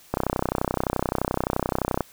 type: click train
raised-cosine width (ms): 1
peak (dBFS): -8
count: 60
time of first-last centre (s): 0.14-2.007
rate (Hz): 31.6
effects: white hiss -52 dBFS RMS until 2.12 s